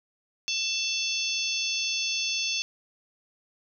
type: harmonic tone with a mistuned harmonic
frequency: 889 Hz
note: A5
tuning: 18 cents sharp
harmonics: 3 / 4 / 5 / 6 / 7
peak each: -31 / -32 / -33 / -34 / -34 dBFS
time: 0.48-2.62 s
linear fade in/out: 0 ms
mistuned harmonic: 4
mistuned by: -56 cents
effects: none